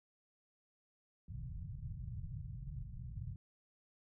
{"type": "low-pass noise", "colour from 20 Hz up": "white", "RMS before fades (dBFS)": -45, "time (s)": [1.28, 3.36], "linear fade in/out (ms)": 2, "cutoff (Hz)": 150, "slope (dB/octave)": 48, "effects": []}